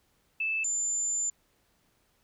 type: tone pair in turn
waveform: sine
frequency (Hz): 2630 / 7140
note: E7 / A8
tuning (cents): -5 / +24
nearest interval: octave + perfect fourth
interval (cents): 1729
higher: second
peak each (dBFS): -27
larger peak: neither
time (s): 0.4-0.64 / 0.64-1.3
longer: second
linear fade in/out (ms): 5
effects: pink hiss -70 dBFS RMS until 2.23 s